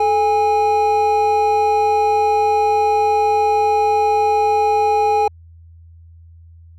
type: tone pair together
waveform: triangle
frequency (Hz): 433.1 / 820.4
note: A4 / G#5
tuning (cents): -27 / -21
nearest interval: major seventh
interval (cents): 1106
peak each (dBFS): -16 / -12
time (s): 0-5.28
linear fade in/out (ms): 5
effects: added 83 Hz sine -40 dBFS peak until 6.78 s